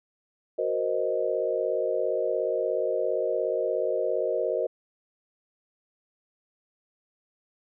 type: chord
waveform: sine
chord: C half-diminished seventh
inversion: second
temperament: equal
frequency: 370 / 466.2 / 523.3 / 622.3 Hz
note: Gb4 / Bb4 / C5 / Eb5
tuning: 0 / 0 / 0 / 0 cents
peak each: -32 / -29 / -29 / -29 dBFS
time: 0.58-4.67 s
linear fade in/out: 10 ms
effects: none